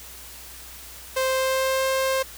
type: tone with pitch glide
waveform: sawtooth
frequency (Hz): 523.3 to 529.7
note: C5 to C5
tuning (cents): 0 to +21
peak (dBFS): -17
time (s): 1.16-2.23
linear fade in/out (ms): 10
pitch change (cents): +21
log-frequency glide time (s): 1.28-1.85
effects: added 61 Hz sine -48 dBFS peak until 2.37 s + white hiss -42 dBFS RMS until 2.37 s